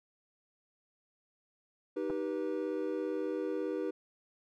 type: chord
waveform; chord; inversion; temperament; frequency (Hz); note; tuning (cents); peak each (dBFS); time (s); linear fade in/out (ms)
triangle; Eb augmented; none; just; 311.1 / 388.9 / 486.1; Eb4 / G4 / B4; 0 / -14 / -28; -35; 1.96-3.91; 10
type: clicks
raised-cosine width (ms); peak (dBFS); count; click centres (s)
1; -29; 2; 2.099 / 2.105
effects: none